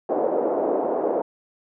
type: band-pass noise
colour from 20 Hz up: pink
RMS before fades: -23 dBFS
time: 0.09-1.22 s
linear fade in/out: 5 ms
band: 360 to 700 Hz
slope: 24 dB/octave
effects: none